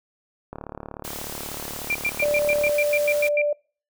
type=click train; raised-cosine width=1 ms; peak=-20 dBFS; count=80; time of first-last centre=0.53-2.694 s; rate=36.5 Hz
type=noise; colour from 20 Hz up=white; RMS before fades=-35 dBFS; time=1.04-3.29 s; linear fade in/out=10 ms
type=tone bursts; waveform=sine; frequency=2371 Hz; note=D7; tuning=16 cents sharp; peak=-20 dBFS; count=11; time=1.9-3.417 s; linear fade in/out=2 ms; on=47 ms; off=100 ms
type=tone; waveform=sine; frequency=588 Hz; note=D5; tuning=2 cents sharp; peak=-19 dBFS; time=2.22-3.53 s; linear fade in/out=5 ms
effects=noise-tail reverb RT60 0.4 s tail -26 dB re dry